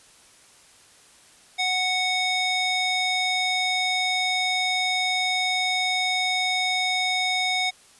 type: tone with band-pass filter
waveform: square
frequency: 740 Hz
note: F#5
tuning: in tune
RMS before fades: -24 dBFS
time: 1.58-7.71 s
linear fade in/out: 20 ms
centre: 3300 Hz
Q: 1.4
effects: white hiss -53 dBFS RMS until 7.99 s + resampled to 24000 Hz